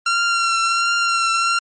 sawtooth tone with vibrato, 1371 Hz, F6, 32 cents flat, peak -12 dBFS, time 0.06-1.59 s, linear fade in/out 5 ms, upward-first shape triangle, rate 1.4 Hz, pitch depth 28 cents each way, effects MP3 32 kbps

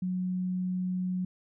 sine tone, 183.1 Hz, F#3, 18 cents flat, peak -28 dBFS, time 0.02-1.25 s, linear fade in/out 5 ms, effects none

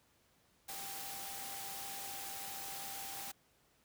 sine tone in noise, 788 Hz, G5, 9 cents sharp, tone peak -50 dBFS, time 0.68-3.32 s, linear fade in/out 10 ms, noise white, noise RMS -45 dBFS, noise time 0.68-3.32 s, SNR -8 dB, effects pink hiss -71 dBFS RMS until 3.84 s + high-pass 60 Hz 12 dB/octave

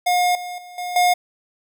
square tone with level steps, 716 Hz, F5, 43 cents sharp, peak -16 / -29 / -38 / -26 / -14 dBFS, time 0.06-1.14 s, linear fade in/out 10 ms, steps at 0.35 / 0.58 / 0.78 / 0.96 s, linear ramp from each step 2 ms, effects none

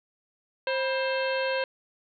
harmonic tone with a mistuned harmonic, 529 Hz, C5, 19 cents sharp, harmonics 1 / 2 / 3 / 4 / 5 / 6 / 7 / 8, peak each -27 / -34 / -33 / -40 / -35 / -40 / -45 / -40 dBFS, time 0.67-1.64 s, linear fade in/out 2 ms, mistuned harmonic 2, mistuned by -140 cents, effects none

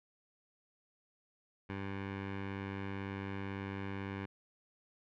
15% pulse tone with low-pass filter, 98 Hz, G2, in tune, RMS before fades -41 dBFS, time 1.69-4.26 s, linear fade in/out 10 ms, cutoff 2200 Hz, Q 1.9, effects none

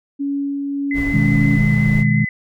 sine tone with tremolo, 280.9 Hz, C#4, 23 cents sharp, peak -18 dBFS, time 0.19-1.58 s, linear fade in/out 20 ms, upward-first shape sine, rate 1.7 Hz, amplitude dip 25%
sine tone with vibrato, 2031 Hz, B6, 48 cents sharp, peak -22 dBFS, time 0.91-2.29 s, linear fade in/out 2 ms, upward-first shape sine, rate 5.7 Hz, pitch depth 13 cents each way
brown noise, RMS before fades -26 dBFS, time 0.93-2.05 s, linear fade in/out 50 ms
sine chord, G# minor, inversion first, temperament equal with one note detuned, 124.19 / 155.56 / 207.7 Hz, B2 / D#3 / G#3, +10 / 0 / 0 cents, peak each -17 dBFS, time 1.13-2.25 s, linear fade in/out 10 ms
effects none

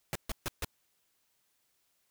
pink noise bursts, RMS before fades -34 dBFS, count 4, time 0.13-0.646 s, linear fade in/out 0 ms, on 24 ms, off 140 ms, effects white hiss -75 dBFS RMS until 2.1 s

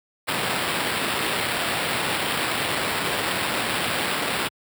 white noise with sample-and-hold, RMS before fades -25 dBFS, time 0.27-4.49 s, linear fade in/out 20 ms, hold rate 6300 Hz, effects high-pass 100 Hz 12 dB/octave

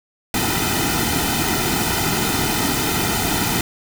pink noise with comb filter, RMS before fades -20 dBFS, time 0.34-3.61 s, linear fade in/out 2 ms, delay 1.8 ms, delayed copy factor -0.8, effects none

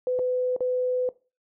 sine tone with dropouts, 503 Hz, B4, 32 cents sharp, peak -22 dBFS, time 0.07-1.09 s, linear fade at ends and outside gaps 1 ms, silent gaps 0.19-0.193 / 0.564-0.606 s, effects noise-tail reverb RT60 0.3 s tail -19 dB re dry

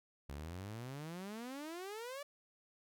sawtooth exponential sweep, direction up, 66.6 to 587.3 Hz, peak -40 dBFS, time 0.29-2.23 s, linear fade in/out 5 ms, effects none

